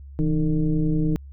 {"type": "tone with frequency modulation", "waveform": "sine", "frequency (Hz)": 161.2, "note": "E3", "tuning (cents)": -38, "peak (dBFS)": -18, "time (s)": [0.19, 1.16], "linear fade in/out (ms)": 0, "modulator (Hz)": 146, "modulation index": 1.2, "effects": ["added 69 Hz sine -38 dBFS peak until 1.32 s"]}